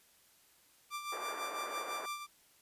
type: tone with tremolo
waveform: sawtooth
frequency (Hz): 1180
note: D6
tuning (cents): +8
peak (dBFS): -33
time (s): 0.9-2.27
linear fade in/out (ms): 50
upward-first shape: sine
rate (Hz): 6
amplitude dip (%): 60
type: band-pass noise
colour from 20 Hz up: pink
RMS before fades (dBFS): -44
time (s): 1.12-2.06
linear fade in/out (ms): 5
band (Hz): 420 to 1700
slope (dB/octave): 24
effects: white hiss -66 dBFS RMS until 2.61 s + resampled to 32000 Hz